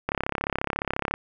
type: click train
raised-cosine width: 0.5 ms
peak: -10 dBFS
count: 37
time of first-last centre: 0.09-1.14 s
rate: 34.3 Hz
effects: none